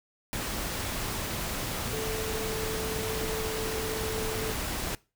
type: tone in noise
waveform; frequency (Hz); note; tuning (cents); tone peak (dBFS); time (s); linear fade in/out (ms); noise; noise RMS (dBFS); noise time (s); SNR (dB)
sine; 440; A4; 0; -33; 1.93-4.52; 0; pink; -33; 0.33-4.95; -3
effects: noise-tail reverb RT60 0.3 s tail -22 dB re dry